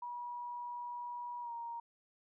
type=tone with pitch glide; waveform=sine; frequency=966 to 935.8 Hz; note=B5 to A#5; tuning=-39 to +6 cents; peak=-40 dBFS; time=0.02-1.8 s; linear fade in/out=5 ms; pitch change=-55 cents; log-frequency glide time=1.41-1.52 s; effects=none